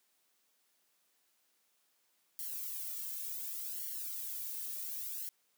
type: noise with flanger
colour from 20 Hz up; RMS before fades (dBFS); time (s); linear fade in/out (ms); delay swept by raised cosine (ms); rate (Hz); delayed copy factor
violet; -41; 2.39-5.29; 0; 0.79 to 2.09; 0.68; -1
effects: white hiss -75 dBFS RMS until 5.57 s + high-pass 200 Hz 12 dB/octave